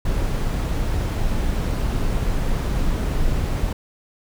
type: noise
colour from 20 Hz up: brown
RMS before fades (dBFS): -21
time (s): 0.05-3.73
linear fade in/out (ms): 5
effects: none